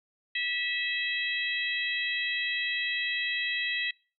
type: harmonic tone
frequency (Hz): 650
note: E5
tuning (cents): -24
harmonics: 3 / 4 / 5 / 6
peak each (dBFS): -31 / -33 / -35 / -37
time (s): 0.35-3.91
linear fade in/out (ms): 5
effects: noise-tail reverb RT60 0.4 s tail -26 dB re dry